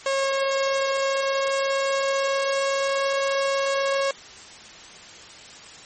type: tone with pitch glide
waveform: sawtooth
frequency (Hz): 544 to 548.7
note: C#5 to C#5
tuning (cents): -33 to -18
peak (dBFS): -17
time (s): 0.06-4.11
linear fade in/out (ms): 2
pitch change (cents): +15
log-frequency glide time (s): 0.89-3.03
effects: white hiss -43 dBFS RMS until 5.85 s + MP3 32 kbps